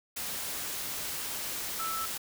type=tone in noise; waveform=sine; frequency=1318.5 Hz; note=E6; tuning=in tune; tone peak=-33 dBFS; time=1.79-2.06 s; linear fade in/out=10 ms; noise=white; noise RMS=-36 dBFS; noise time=0.16-2.18 s; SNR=0 dB; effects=none